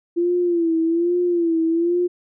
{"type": "tone with vibrato", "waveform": "sine", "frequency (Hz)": 339.8, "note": "F4", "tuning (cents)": -47, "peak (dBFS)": -16, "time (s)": [0.16, 2.08], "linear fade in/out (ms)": 20, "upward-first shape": "sine", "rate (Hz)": 1.2, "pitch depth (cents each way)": 76, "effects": []}